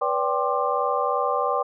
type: tone cluster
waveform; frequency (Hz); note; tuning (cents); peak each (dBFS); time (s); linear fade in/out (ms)
sine; 492.1 / 575 / 783 / 1056 / 1187; B4 / D5 / G5 / C6 / D6; -6 / -37 / -2 / +16 / +18; -27; 0.01-1.63; 10
effects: none